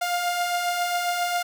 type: beating tone pair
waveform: sawtooth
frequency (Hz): 698.5 / 705.9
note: F5 / F5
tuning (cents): 0 / +18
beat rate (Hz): 7.4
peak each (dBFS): -28 / -20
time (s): 0.01-1.43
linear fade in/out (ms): 10
effects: none